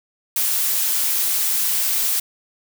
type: noise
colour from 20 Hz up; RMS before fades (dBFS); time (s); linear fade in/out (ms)
blue; -20; 0.36-2.2; 5
effects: none